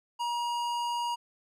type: tone with tanh clipping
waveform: sine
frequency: 952 Hz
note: A#5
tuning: 36 cents sharp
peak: -31 dBFS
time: 0.19-1.16 s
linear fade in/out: 20 ms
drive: 17 dB
effects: none